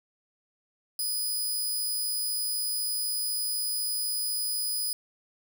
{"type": "tone", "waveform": "10% pulse", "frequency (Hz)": 4978, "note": "D#8", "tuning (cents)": 0, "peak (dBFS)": -21, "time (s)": [0.99, 4.93], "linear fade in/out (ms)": 2, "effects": []}